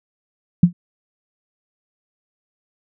sine tone with exponential decay, 174.61 Hz, F3, in tune, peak -3 dBFS, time 0.63-0.73 s, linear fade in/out 5 ms, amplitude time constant 20 ms, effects none

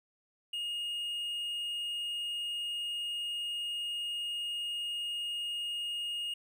triangle tone, 2855 Hz, F7, 37 cents sharp, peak -32 dBFS, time 0.53-6.34 s, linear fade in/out 5 ms, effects none

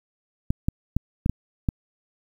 clicks, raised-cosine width 5 ms, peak -9 dBFS, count 6, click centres 0.505 / 0.685 / 0.966 / 1.261 / 1.296 / 1.688 s, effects 8-bit

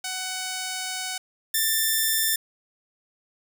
5% pulse tone pair in turn, 747 / 1779.9 Hz, F#5 / A6, +16 / +19 cents, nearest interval octave + minor third, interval 1503 cents, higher second, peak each -17 / -10 dBFS, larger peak second, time 0.04-1.18 / 1.54-2.36 s, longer first, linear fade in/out 5 ms, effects none

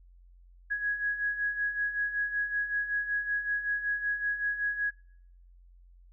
sine beating tone pair, 1661.2 / 1666.5 Hz, G#6 / G#6, 0 / +5 cents, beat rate 5.3 Hz, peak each -35 / -29 dBFS, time 0.7-4.91 s, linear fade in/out 20 ms, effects noise-tail reverb RT60 0.7 s tail -26 dB re dry + added 44 Hz sine -53 dBFS peak until 6.12 s

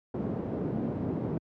pink band-pass noise, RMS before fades -32 dBFS, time 0.14-1.38 s, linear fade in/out 5 ms, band 130 to 370 Hz, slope 12 dB/octave, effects high-pass 80 Hz 12 dB/octave

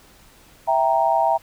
sine chord, E diminished, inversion none, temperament equal, 659.3 / 784 / 932.3 Hz, E5 / G5 / Bb5, 0 / 0 / 0 cents, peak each -20 dBFS, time 0.67-1.38 s, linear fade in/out 20 ms, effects pink hiss -51 dBFS RMS until 1.42 s

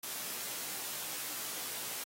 white noise with comb filter, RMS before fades -40 dBFS, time 0.03-2.04 s, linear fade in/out 5 ms, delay 16 ms, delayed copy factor +0.8, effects high-pass 150 Hz 12 dB/octave + AAC 48 kbps

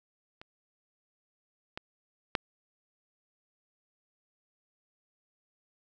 clicks, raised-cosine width 0.3 ms, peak -30 / -21 / -10 dBFS, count 3, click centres 0.415 / 1.775 / 2.352 s, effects none

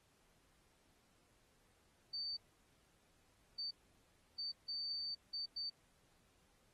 sine tone bursts at uneven times, 4576 Hz, D8, 46 cents flat, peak -40 dBFS, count 6, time 2.13-2.37 / 3.58-3.71 / 4.38-4.52 / 4.68-5.15 / 5.33-5.46 / 5.56-5.7 s, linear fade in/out 10 ms, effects pink hiss -74 dBFS RMS until 6.73 s + AAC 32 kbps

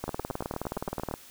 two click trains, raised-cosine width 1 ms, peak -19 / -17 dBFS, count 10 / 22, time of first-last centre 0.08-1.112 / 0.04-1.139 s, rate 8.72 / 19.1 Hz, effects white hiss -51 dBFS RMS until 1.3 s

